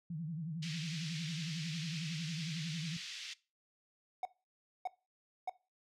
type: tone with vibrato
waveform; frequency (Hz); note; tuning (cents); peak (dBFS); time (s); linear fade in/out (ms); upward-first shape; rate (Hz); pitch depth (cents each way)
sine; 161; E3; -41; -38; 0.1-2.97; 5; sine; 11; 140
type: band-pass noise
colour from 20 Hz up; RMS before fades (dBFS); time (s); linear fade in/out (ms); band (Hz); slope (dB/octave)
pink; -46; 0.62-3.34; 10; 2300 to 5700; 24
type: tone bursts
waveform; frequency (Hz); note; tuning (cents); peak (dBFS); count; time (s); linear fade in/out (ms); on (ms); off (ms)
triangle; 740; F#5; 0; -32; 3; 4.23-5.496; 2; 22; 600
effects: noise-tail reverb RT60 0.3 s tail -20 dB re dry